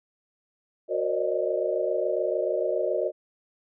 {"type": "tone cluster", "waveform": "sine", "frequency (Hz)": [367.7, 466.4, 537, 596, 623], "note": ["F#4", "A#4", "C5", "D5", "D#5"], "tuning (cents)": [-11, 1, 45, 25, 2], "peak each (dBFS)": -30, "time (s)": [0.88, 3.12], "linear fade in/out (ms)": 50, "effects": []}